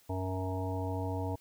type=harmonic tone with a mistuned harmonic; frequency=93.4 Hz; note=F#2; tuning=17 cents sharp; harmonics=1 / 3 / 5 / 7 / 9 / 10; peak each=-34 / -39 / -41 / -42 / -44 / -44 dBFS; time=0.09-1.36 s; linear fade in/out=10 ms; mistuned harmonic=1; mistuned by=+17 cents; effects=white hiss -64 dBFS RMS until 1.4 s